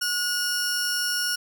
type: tone pair together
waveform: sawtooth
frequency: 1445 / 5452 Hz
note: F#6 / F8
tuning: -41 / -43 cents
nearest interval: octave + major seventh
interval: 2298 cents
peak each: -23 / -24 dBFS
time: 0.01-1.36 s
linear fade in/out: 10 ms
effects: none